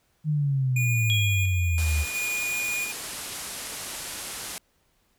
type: exponential sweep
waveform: sine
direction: down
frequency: 155.56 to 73.42 Hz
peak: -21 dBFS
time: 0.24-2.06 s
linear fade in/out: 50 ms
type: tone with tremolo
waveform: square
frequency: 2442 Hz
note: D#7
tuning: 33 cents flat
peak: -27 dBFS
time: 0.76-2.92 s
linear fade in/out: 5 ms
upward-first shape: square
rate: 0.72 Hz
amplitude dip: 45%
type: tone with exponential decay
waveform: sine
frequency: 3304 Hz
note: G#7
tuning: 10 cents flat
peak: -23 dBFS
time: 1.1-1.93 s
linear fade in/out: 0 ms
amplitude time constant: 180 ms
type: low-pass noise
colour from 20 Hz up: white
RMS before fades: -36 dBFS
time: 1.78-4.58 s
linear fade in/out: 0 ms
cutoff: 12000 Hz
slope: 48 dB/octave
effects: pink hiss -68 dBFS RMS until 5.18 s